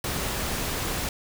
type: noise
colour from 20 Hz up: pink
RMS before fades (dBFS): -29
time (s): 0.04-1.09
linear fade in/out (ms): 2
effects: none